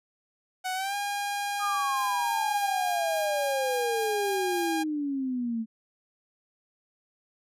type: tone with pitch glide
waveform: sawtooth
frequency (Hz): 744 to 811.3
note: F#5 to G#5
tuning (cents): +9 to -41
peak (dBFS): -25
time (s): 0.64-4.84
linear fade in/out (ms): 20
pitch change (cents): +150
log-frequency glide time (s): 0.74-0.95
type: exponential sweep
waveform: sine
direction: down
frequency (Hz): 1250 to 220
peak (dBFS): -27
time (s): 1.59-5.66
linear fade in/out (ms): 50
type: noise with tremolo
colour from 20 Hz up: violet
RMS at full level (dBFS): -40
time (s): 1.96-4.73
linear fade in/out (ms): 10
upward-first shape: triangle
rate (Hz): 3.5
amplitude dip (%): 65
effects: resampled to 32000 Hz